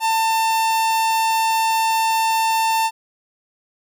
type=tone; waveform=45% pulse; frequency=895 Hz; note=A5; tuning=29 cents sharp; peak=-16 dBFS; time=0-2.91 s; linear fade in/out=50 ms; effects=none

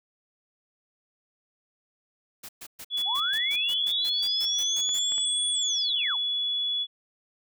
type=noise bursts; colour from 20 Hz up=white; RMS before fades=-41 dBFS; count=15; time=2.43-4.995 s; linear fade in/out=10 ms; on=59 ms; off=120 ms
type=tone; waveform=sine; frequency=3404 Hz; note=G#7; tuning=42 cents sharp; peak=-25 dBFS; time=2.9-6.87 s; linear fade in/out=50 ms
type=linear two-way sweep; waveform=sine; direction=up then down; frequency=715 to 8870 to 715 Hz; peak=-29 dBFS; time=3.05-6.17 s; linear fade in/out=50 ms; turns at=5.49 s
type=clicks; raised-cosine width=0.3 ms; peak=-25 dBFS; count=3; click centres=4.892 / 5.121 / 5.181 s
effects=none

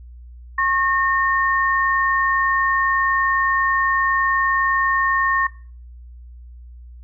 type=tone pair together; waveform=sine; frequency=1088 / 1829.8 Hz; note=C#6 / A#6; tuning=-33 / -33 cents; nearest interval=major sixth; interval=900 cents; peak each=-19 dBFS; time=0.58-5.47 s; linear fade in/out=5 ms; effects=noise-tail reverb RT60 0.4 s tail -18 dB re dry + added 60 Hz sine -37 dBFS peak until 7.03 s

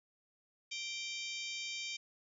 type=harmonic tone with a mistuned harmonic; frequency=784 Hz; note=G5; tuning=in tune; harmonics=3 / 4 / 5 / 6 / 7 / 8 / 9; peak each=-43 / -45 / -47 / -49 / -50 / -51 / -52 dBFS; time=0.71-1.97 s; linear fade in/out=10 ms; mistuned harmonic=5; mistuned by=-98 cents; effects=none

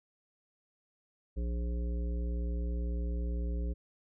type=harmonic tone; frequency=59 Hz; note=A#1; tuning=22 cents sharp; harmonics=1 / 3 / 5 / 7 / 9; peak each=-31 / -43 / -47 / -48 / -51 dBFS; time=1.36-3.74 s; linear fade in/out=20 ms; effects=none

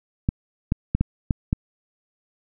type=clicks; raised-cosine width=5 ms; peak=-7 dBFS; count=6; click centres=0.289 / 0.721 / 0.95 / 1.01 / 1.308 / 1.529 s; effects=none

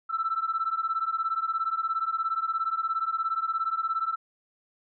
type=beating tone pair; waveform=sine; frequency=1318 / 1335 Hz; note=E6 / E6; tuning=-1 / +22 cents; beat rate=17 Hz; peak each=-28 dBFS; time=0.09-4.16 s; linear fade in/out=20 ms; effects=tanh soft clip ceiling -19 dBFS

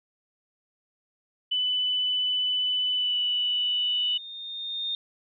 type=tone with pitch glide; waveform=sine; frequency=2995 to 2962 Hz; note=F#7 to F#7; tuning=+20 to +1 cents; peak=-23 dBFS; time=1.51-4.18 s; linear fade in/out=10 ms; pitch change=-19 cents; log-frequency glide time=2.95-3.16 s
type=tone with exponential growth; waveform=sine; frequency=3654 Hz; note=A#7; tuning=35 cents flat; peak=-26 dBFS; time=2.6-4.95 s; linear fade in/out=1 ms; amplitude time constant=510 ms
effects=none

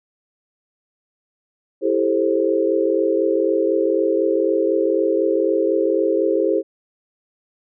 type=chord; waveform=sine; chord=A minor seventh; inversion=second; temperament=just; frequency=330 / 396 / 440 / 528 Hz; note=E4 / G4 / A4 / C5; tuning=+2 / +18 / 0 / +16 cents; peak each=-21 / -20 / -22 / -21 dBFS; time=1.81-6.63 s; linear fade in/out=50 ms; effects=none

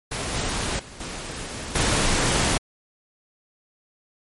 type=noise with level steps; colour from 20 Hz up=pink; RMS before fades=-28 / -26 / -42 / -33 / -21 dBFS; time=0.11-2.58 s; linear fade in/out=10 ms; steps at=0.34 / 0.79 / 1 / 1.75 s; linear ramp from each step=5 ms; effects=MP3 48 kbps

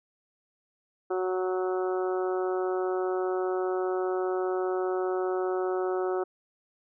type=harmonic tone; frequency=185 Hz; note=F#3; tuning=in tune; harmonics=2 / 3 / 4 / 5 / 6 / 7 / 8; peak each=-27 / -36 / -35 / -43 / -44 / -39 / -46 dBFS; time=1.1-6.24 s; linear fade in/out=10 ms; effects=none

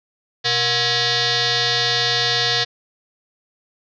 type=tone with frequency modulation; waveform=sine; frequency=124.2 Hz; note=B2; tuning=10 cents sharp; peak=-16 dBFS; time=0.44-2.65 s; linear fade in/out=20 ms; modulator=597 Hz; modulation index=8; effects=none

